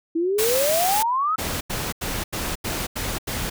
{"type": "exponential sweep", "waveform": "sine", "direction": "up", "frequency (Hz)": [320, 1322], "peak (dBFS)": -19, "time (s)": [0.15, 1.36], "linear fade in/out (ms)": 10}
{"type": "noise", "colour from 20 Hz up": "white", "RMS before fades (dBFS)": -24, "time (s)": [0.38, 1.03], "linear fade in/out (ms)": 10}
{"type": "noise bursts", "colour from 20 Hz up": "pink", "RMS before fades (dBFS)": -27, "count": 7, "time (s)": [1.38, 3.5], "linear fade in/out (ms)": 10, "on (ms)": 230, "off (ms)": 85}
{"effects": []}